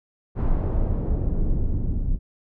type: noise with low-pass filter sweep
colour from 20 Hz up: brown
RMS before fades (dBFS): -22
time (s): 0.35-2.19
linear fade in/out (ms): 50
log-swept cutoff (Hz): 1100 to 200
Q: 0.75
effects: none